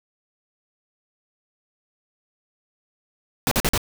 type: noise bursts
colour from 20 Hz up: pink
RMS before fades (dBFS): -20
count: 4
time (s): 3.47-3.777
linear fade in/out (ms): 0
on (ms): 43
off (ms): 45
effects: none